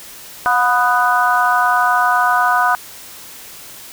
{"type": "harmonic tone with a mistuned harmonic", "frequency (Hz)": 248, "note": "B3", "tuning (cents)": 7, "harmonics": [3, 4, 5, 6], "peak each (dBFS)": [-17, -17, -17, -17], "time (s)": [0.46, 2.75], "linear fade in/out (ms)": 0, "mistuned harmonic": 3, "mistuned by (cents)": -47, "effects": ["white hiss -36 dBFS RMS until 3.92 s"]}